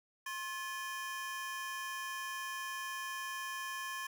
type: ring-modulated tone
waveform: 35% pulse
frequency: 1396 Hz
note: F6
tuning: 1 cent flat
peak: -34 dBFS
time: 0.26-4.07 s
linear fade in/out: 5 ms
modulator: 330 Hz
effects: none